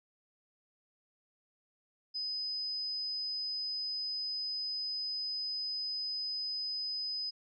sine tone, 5020 Hz, D#8, 15 cents sharp, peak -34 dBFS, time 2.14-7.31 s, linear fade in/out 20 ms, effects none

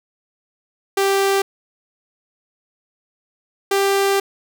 sawtooth tone pair in turn, 392.4 / 394.4 Hz, G4 / G4, +2 / +11 cents, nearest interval unison, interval 9 cents, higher second, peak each -11 dBFS, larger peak neither, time 0.97-1.42 / 3.71-4.2 s, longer second, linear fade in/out 5 ms, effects none

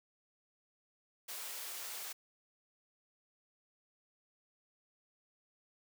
white high-pass noise, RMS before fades -44 dBFS, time 1.28-2.13 s, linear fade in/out 10 ms, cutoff 490 Hz, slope 12 dB/octave, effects none

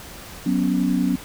sine chord, F# suspended fourth, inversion none, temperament just, 185 / 246.7 / 277.5 Hz, F#3 / B3 / C#4, 0 / -2 / +2 cents, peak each -22 dBFS, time 0.46-1.16 s, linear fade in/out 5 ms, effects pink hiss -39 dBFS RMS until 1.24 s

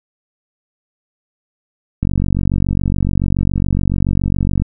click train, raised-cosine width 5 ms, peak -4 dBFS, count 123, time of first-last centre 2.03-4.62 s, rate 47.1 Hz, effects none

